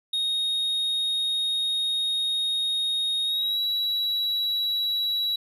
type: tone with pitch glide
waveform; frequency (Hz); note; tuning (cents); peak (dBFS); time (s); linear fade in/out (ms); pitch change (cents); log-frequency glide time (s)
triangle; 3729 to 3905; A#7 to B7; 0 to -20; -22; 0.13-5.36; 5; +80; 3.25-3.6
effects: none